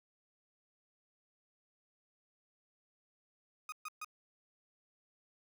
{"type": "tone bursts", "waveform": "30% pulse", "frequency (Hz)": 1244.5, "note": "D#6", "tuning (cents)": 0, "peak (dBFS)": -38, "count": 3, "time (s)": [3.69, 4.046], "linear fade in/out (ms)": 2, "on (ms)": 32, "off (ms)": 130, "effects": []}